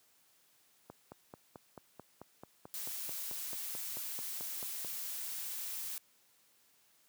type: click train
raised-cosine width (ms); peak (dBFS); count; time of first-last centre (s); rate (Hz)
1; -33; 19; 0.9-4.847; 4.56
type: noise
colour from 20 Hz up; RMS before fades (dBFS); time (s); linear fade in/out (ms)
blue; -41; 2.74-5.98; 0
effects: white hiss -69 dBFS RMS until 7.08 s + high-pass 100 Hz 12 dB/octave